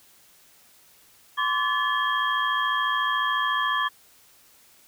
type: tone cluster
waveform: sine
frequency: 1031 / 1145 / 1729 / 3237 Hz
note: C6 / D6 / A6 / G#7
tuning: -26 / -44 / -31 / -45 cents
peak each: -28 / -26 / -26 / -31 dBFS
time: 1.37-3.89 s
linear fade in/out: 20 ms
effects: white hiss -56 dBFS RMS until 4.87 s